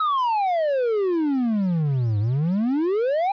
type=exponential two-way sweep; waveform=triangle; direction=down then up; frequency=1303 to 100.5 to 820 Hz; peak=-17 dBFS; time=0-3.32 s; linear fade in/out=5 ms; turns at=2.19 s; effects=resampled to 11025 Hz + 9-bit